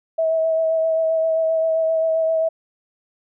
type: tone with vibrato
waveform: sine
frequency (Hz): 646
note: E5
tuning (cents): -35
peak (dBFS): -16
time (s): 0.18-2.49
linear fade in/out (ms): 10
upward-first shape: sine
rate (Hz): 7.6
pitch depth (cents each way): 17
effects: none